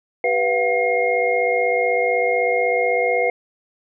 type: tone cluster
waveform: sine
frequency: 387.9 / 491.1 / 685 / 741 / 2138 Hz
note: G4 / B4 / F5 / F#5 / C7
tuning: -18 / -10 / -34 / +2 / +37 cents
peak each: -28 / -19 / -23 / -27 / -22 dBFS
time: 0.24-3.3 s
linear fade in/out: 2 ms
effects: none